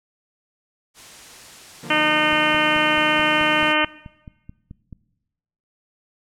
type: noise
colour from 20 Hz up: white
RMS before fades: -42 dBFS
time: 0.94-3.76 s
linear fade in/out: 50 ms
type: chord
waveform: sawtooth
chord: Bb major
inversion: first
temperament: equal with one note detuned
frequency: 146.83 / 173.81 / 233.1 Hz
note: D3 / F3 / Bb3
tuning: 0 / -8 / 0 cents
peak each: -34 dBFS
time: 1.83-3.72 s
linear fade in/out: 5 ms
type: harmonic tone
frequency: 305.5 Hz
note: D#4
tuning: 32 cents flat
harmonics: 1 / 2 / 3 / 4 / 5 / 6 / 7 / 8 / 9 / 10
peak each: -25 / -25 / -25 / -25 / -25 / -25 / -25 / -25 / -25 / -25 dBFS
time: 1.9-3.85 s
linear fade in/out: 5 ms
type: click train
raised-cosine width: 5 ms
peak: -25 dBFS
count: 13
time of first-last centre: 2.33-4.927 s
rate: 4.62 Hz
effects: noise-tail reverb RT60 1.0 s tail -19 dB re dry + low-pass 9000 Hz 12 dB/octave